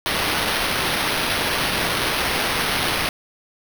violet noise with sample-and-hold, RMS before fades -22 dBFS, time 0.06-3.09 s, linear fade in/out 0 ms, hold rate 7350 Hz, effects none

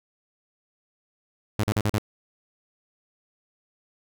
sawtooth tone bursts, 105.2 Hz, G#2, 23 cents sharp, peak -17 dBFS, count 5, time 1.59-1.982 s, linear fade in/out 0 ms, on 44 ms, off 43 ms, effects none

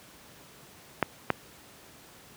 clicks, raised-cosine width 0.5 ms, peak -7 dBFS, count 2, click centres 1.027 / 1.303 s, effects pink hiss -52 dBFS RMS until 2.36 s + high-pass 100 Hz 12 dB/octave

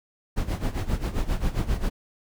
brown noise with tremolo, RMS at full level -23 dBFS, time 0.36-1.9 s, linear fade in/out 20 ms, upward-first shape sine, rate 7.5 Hz, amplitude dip 80%, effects none

